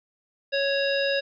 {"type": "harmonic tone with a mistuned harmonic", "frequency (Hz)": 554.4, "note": "C#5", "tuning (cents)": 0, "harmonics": [1, 3, 5, 7, 9], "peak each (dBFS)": [-24, -29, -31, -32, -34], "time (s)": [0.52, 1.21], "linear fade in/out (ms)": 20, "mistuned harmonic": 7, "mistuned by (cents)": -34, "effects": []}